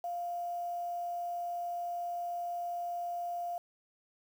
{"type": "tone with quantisation", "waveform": "sine", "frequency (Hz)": 698.5, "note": "F5", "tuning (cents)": 0, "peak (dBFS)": -34, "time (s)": [0.04, 3.58], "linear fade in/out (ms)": 2, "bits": 9, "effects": []}